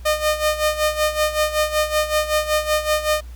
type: tone with tremolo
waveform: sawtooth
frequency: 610 Hz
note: D#5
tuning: 34 cents flat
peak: -11 dBFS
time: 0.05-3.21 s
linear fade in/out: 10 ms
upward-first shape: sine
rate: 5.3 Hz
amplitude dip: 75%
effects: added 60 Hz sine -33 dBFS peak until 3.35 s + pink hiss -51 dBFS RMS until 3.35 s